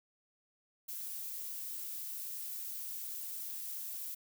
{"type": "noise", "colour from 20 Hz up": "violet", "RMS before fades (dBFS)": -42, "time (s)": [0.88, 4.15], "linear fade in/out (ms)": 10, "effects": []}